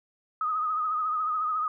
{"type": "tone with vibrato", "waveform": "sine", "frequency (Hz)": 1253, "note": "D#6", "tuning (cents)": 12, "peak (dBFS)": -25, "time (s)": [0.41, 1.68], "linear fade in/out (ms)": 2, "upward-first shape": "triangle", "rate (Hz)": 14, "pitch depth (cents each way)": 64, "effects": []}